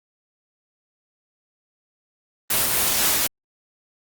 white noise with tremolo, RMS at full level -19 dBFS, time 2.5-3.27 s, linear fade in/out 5 ms, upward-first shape sine, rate 4 Hz, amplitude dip 25%, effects Opus 24 kbps

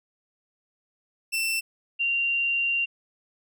sawtooth / sine tone pair in turn, 2681 / 2769 Hz, E7 / F7, +29 / -15 cents, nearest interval minor second, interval 56 cents, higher second, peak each -21 / -22 dBFS, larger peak first, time 1.32-1.61 / 1.99-2.86 s, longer second, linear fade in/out 20 ms, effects none

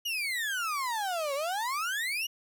35% pulse exponential two-way sweep, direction down then up, 2940 to 540 to 2940 Hz, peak -28 dBFS, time 0.05-2.27 s, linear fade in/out 10 ms, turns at 1.34 s, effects none

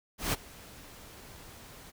pink noise with ADSR envelope, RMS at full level -28 dBFS, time 0.18-1.92 s, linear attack 150 ms, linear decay 24 ms, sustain -22 dB, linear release 28 ms, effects none

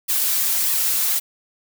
blue noise with flanger, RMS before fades -20 dBFS, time 0.08-1.2 s, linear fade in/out 20 ms, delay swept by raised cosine 1.3 to 6.2 ms, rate 1.6 Hz, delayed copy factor -0.6, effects none

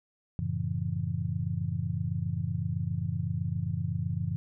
sine chord, F# minor seventh, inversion none, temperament just, 92.5 / 111 / 138.75 / 166.5 Hz, F#2 / A2 / C#3 / E3, 0 / +16 / +2 / +18 cents, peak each -34 dBFS, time 0.39-4.36 s, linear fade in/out 0 ms, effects none

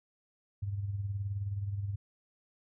sine tone with tremolo, 100 Hz, G2, 35 cents sharp, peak -30 dBFS, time 0.62-1.96 s, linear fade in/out 10 ms, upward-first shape sine, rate 19 Hz, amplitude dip 55%, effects none

